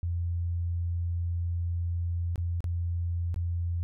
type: tone with dropouts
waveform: sine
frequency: 86 Hz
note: F2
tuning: 26 cents flat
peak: -27 dBFS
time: 0.03-3.83 s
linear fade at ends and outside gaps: 0 ms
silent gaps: 2.358-2.379 / 2.605-2.642 / 3.343-3.361 s
effects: none